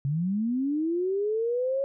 sine linear sweep, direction up, 133.3 to 554.4 Hz, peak -24 dBFS, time 0.05-1.84 s, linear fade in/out 0 ms, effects none

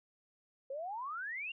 sine exponential sweep, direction up, 520 to 2843 Hz, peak -38 dBFS, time 0.7-1.52 s, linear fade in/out 5 ms, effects none

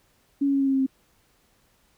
sine tone with pitch steps, 280.4 / 277.8 / 275.3 / 272.7 / 270.2 / 267.7 / 265.3 Hz, C#4 / C#4 / C#4 / C#4 / C#4 / C4 / C4, +20 / +4 / -12 / -28 / -44 / +40 / +24 cents, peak -19 dBFS, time 0.41-0.865 s, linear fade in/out 10 ms, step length 65 ms, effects pink hiss -64 dBFS RMS until 1.97 s

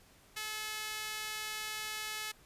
sawtooth tone with high-pass filter, 430 Hz, A4, 40 cents flat, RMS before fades -40 dBFS, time 0.36-2.32 s, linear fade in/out 10 ms, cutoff 1900 Hz, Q 0.83, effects pink hiss -62 dBFS RMS until 2.45 s + resampled to 32000 Hz

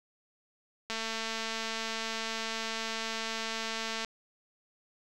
click train, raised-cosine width 0.2 ms, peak -18 dBFS, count 706, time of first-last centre 0.9-4.047 s, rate 224 Hz, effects none

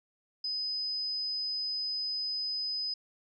sine tone, 5020 Hz, D#8, 15 cents sharp, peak -31 dBFS, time 0.44-2.94 s, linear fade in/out 5 ms, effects none

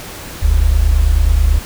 sine tone pair together, 42.98 / 72.2 Hz, F1 / D2, -27 / -29 cents, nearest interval major sixth, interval 898 cents, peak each -11 dBFS, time 0.42-1.59 s, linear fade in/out 10 ms, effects pink hiss -30 dBFS RMS until 1.65 s

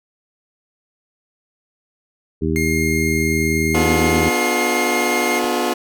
harmonic tone, 79.6 Hz, D#2, 40 cents sharp, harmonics 1 / 2 / 3 / 4 / 5, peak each -23 / -23 / -23 / -23 / -23 dBFS, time 2.41-4.3 s, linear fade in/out 20 ms
45% pulse tone, 2128 Hz, C7, 29 cents sharp, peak -21 dBFS, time 2.56-5.39 s, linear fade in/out 0 ms
20% pulse chord, B diminished seventh, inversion none, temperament just, 246.9 / 296.3 / 355.6 / 426.7 Hz, B3 / D4 / F4 / Ab4, 0 / +15 / +31 / +47 cents, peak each -18 / -21 / -16 / -20 dBFS, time 3.74-5.74 s, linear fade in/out 10 ms
click, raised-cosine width 2 ms, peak -26 dBFS, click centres 5.444 s
effects none

